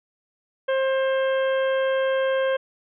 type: harmonic tone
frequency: 531 Hz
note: C5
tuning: 25 cents sharp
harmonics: 1 / 2 / 3 / 4 / 5 / 6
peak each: -20 / -32 / -30 / -40 / -41 / -38 dBFS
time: 0.68-2.57 s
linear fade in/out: 10 ms
effects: none